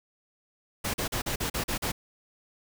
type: noise bursts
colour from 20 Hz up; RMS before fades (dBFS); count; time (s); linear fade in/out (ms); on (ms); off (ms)
pink; -30; 8; 0.84-1.92; 10; 100; 40
effects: none